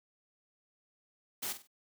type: noise with echo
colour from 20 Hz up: white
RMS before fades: -37 dBFS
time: 1.42-1.53 s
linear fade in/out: 10 ms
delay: 48 ms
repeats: 3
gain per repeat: -10 dB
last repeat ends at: 1.674 s
effects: high-pass 100 Hz 12 dB/octave